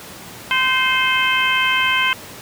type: harmonic tone with a mistuned harmonic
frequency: 517 Hz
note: C5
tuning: 21 cents flat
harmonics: 2 / 3 / 4 / 5 / 6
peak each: -21 / -21 / -21 / -21 / -21 dBFS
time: 0.51-2.13 s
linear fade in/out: 0 ms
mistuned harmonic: 4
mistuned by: +34 cents
effects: pink hiss -36 dBFS RMS until 2.41 s + high-pass 100 Hz 12 dB/octave